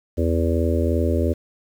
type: harmonic tone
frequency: 82.8 Hz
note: E2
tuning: 8 cents sharp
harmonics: 1 / 3 / 4 / 5 / 6 / 7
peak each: -20 / -25 / -26 / -27 / -28 / -28 dBFS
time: 0.17-1.34 s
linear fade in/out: 20 ms
effects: 8-bit